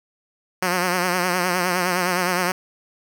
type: tone with vibrato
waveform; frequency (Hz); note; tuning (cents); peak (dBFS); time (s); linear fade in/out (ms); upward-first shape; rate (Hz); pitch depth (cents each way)
5% pulse; 180; F#3; -47; -8; 0.62-2.52; 5; triangle; 9.7; 71
effects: none